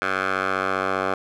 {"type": "tone with band-pass filter sweep", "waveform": "10% pulse", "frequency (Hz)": 95, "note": "F#2", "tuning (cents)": 46, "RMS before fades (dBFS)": -24, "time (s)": [0.02, 1.14], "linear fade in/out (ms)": 0, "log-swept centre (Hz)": [1500, 1000], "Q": 2, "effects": []}